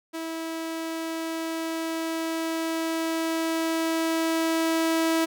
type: tone with level ramp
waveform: sawtooth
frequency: 325.8 Hz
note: E4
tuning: 20 cents flat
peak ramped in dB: -27 to -17 dBFS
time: 0.13-5.26 s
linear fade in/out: 20 ms
effects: none